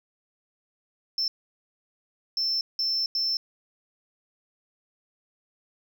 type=tone bursts at uneven times; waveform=sine; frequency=5330 Hz; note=E8; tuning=18 cents sharp; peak=-22 dBFS; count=4; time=1.18-1.28 / 2.37-2.61 / 2.79-3.06 / 3.15-3.37 s; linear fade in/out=2 ms; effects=tanh soft clip ceiling -21 dBFS